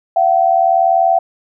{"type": "tone pair together", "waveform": "sine", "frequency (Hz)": [680, 760.4], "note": ["F5", "F#5"], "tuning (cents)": [-46, 47], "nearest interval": "major second", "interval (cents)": 193, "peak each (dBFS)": -12, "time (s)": [0.16, 1.19], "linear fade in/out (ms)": 5, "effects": []}